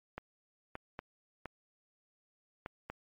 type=clicks; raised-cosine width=0.5 ms; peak=-25 dBFS; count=6; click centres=0.18 / 0.754 / 0.991 / 1.457 / 2.661 / 2.9 s; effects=MP3 64 kbps